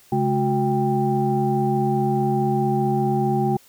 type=tone cluster; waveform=sine; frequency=136.5 / 211.8 / 365.2 / 790 Hz; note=C#3 / G#3 / F#4 / G5; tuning=-26 / +34 / -23 / +13 cents; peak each=-23 dBFS; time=0.12-3.57 s; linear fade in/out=5 ms; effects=tanh soft clip ceiling -7 dBFS + white hiss -53 dBFS RMS until 3.68 s